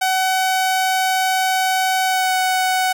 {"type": "tone with pitch glide", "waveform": "sawtooth", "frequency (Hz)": [753, 746.1], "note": ["F#5", "F#5"], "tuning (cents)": [30, 14], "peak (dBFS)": -12, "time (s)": [0.01, 2.93], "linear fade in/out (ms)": 10, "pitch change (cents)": -16, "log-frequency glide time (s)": [2.05, 2.36], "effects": []}